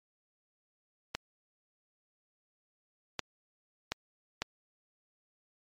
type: clicks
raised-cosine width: 0.2 ms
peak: -14 dBFS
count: 4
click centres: 1.15 / 3.193 / 3.92 / 4.42 s
effects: MP3 64 kbps